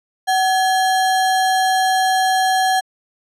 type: tone with sample-and-hold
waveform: sine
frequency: 755 Hz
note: F#5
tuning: 35 cents sharp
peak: -13 dBFS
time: 0.27-2.81 s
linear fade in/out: 20 ms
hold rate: 2450 Hz
effects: low-pass 10000 Hz 12 dB/octave